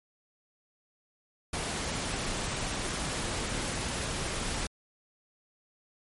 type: noise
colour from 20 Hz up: pink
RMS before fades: -33 dBFS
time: 1.53-4.67 s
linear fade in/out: 5 ms
effects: MP3 48 kbps